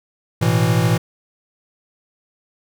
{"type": "chord", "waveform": "square", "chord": "A suspended second", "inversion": "none", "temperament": "equal", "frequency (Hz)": [110, 123.47, 164.81], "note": ["A2", "B2", "E3"], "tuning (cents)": [0, 0, 0], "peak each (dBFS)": [-19, -20, -19], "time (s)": [0.41, 0.98], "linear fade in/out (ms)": 10, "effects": []}